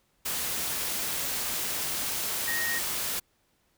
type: tone in noise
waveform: sine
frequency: 1868 Hz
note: A#6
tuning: 3 cents sharp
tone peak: -29 dBFS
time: 2.47-2.79 s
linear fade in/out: 10 ms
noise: white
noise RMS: -31 dBFS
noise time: 0.25-3.2 s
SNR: -1 dB
effects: pink hiss -70 dBFS RMS until 3.77 s

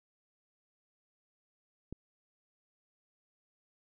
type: click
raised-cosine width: 3 ms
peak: -28 dBFS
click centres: 1.926 s
effects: none

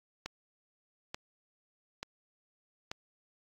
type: click train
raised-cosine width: 0.2 ms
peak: -20 dBFS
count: 4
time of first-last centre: 0.26-2.915 s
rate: 1.13 Hz
effects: AAC 48 kbps

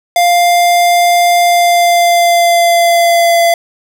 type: tone with pitch glide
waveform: square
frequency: 699 to 680.7 Hz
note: F5 to F5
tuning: +1 to -45 cents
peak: -7 dBFS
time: 0.16-3.54 s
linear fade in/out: 2 ms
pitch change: -46 cents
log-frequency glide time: 1.4-3.39 s
effects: none

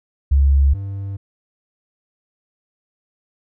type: tone pair in turn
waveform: sine / triangle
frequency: 69.3 / 98.57 Hz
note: C#2 / G2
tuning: 0 / +10 cents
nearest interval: tritone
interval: 610 cents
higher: second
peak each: -10 / -22 dBFS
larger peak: first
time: 0.31-0.74 / 0.74-1.17 s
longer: neither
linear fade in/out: 10 ms
effects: none

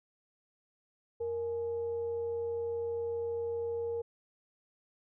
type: tone with frequency modulation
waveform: sine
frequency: 466.2 Hz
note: A#4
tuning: in tune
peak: -32 dBFS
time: 1.2-4.02 s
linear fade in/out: 10 ms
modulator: 378 Hz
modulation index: 0.23
effects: none

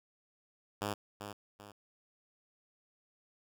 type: tone with echo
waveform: 5% pulse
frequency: 102.5 Hz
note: G#2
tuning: 22 cents flat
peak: -23 dBFS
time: 0.81-0.94 s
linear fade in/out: 10 ms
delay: 390 ms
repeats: 2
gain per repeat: -8 dB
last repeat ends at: 1.72 s
effects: none

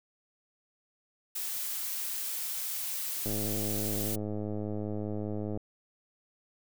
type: noise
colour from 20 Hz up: blue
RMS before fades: -35 dBFS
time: 1.35-4.16 s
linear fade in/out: 10 ms
type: click train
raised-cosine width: 2 ms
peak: -23 dBFS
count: 244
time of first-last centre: 3.26-5.574 s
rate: 105 Hz
effects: none

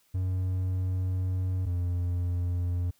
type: tone pair in turn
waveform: triangle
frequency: 92.5 / 88.3 Hz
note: F#2 / F2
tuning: 0 / +20 cents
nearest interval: minor second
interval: 80 cents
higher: first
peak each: -24 dBFS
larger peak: neither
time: 0.14-1.66 / 1.66-2.91 s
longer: first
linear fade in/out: 10 ms
effects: white hiss -67 dBFS RMS until 2.99 s

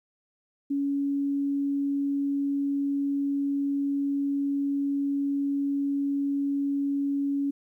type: tone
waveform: sine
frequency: 280.6 Hz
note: C#4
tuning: 21 cents sharp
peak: -24 dBFS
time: 0.7-7.51 s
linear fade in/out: 10 ms
effects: 11-bit

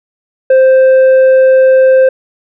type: tone with tanh clipping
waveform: triangle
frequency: 523.3 Hz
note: C5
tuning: in tune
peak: -4 dBFS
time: 0.5-2.09 s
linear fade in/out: 5 ms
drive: 9 dB
effects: none

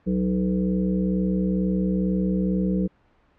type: harmonic tone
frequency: 62.2 Hz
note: B1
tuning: 13 cents sharp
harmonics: 1 / 3 / 5 / 7 / 8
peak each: -32 / -21 / -30 / -33 / -33 dBFS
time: 0.06-2.88 s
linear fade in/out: 20 ms
effects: pink hiss -61 dBFS RMS until 3.38 s + low-pass 2000 Hz 12 dB/octave

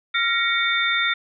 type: tone cluster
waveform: sine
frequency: 1383 / 1886 / 2236 / 3591 Hz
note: F6 / A#6 / C#7 / A7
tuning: -17 / +20 / +14 / +35 cents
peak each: -24 dBFS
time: 0.14-1.14 s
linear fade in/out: 10 ms
effects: none

